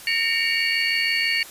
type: tone cluster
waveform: sine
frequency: 1838 / 2212 / 2298 / 2813 / 4462 Hz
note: A#6 / C#7 / D7 / F7 / C#8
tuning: -25 / -4 / -38 / +12 / +11 cents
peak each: -26 dBFS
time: 0.07-1.43 s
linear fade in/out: 2 ms
effects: white hiss -41 dBFS RMS until 1.5 s + resampled to 32000 Hz